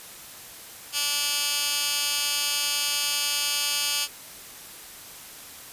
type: tone with high-pass filter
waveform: 15% pulse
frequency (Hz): 290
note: D4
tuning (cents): -22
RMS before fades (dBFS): -26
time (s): 0.92-4.08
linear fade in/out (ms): 50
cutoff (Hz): 3400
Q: 0.98
effects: white hiss -43 dBFS RMS until 5.72 s + resampled to 32000 Hz